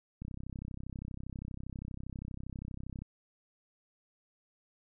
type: click train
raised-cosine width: 5 ms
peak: -29 dBFS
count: 92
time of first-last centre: 0.22-3.02 s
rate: 32.5 Hz
effects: none